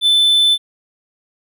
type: tone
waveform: triangle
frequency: 3520 Hz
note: A7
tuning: in tune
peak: -8 dBFS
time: 0.01-0.58 s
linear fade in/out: 50 ms
effects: none